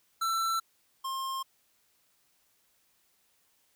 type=tone pair in turn; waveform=square; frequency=1338 / 1063.9 Hz; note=E6 / C6; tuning=+25 / +29 cents; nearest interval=major third; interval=396 cents; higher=first; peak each=-28 / -33 dBFS; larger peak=first; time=0.21-0.6 / 1.04-1.43 s; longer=neither; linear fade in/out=10 ms; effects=white hiss -70 dBFS RMS until 3.75 s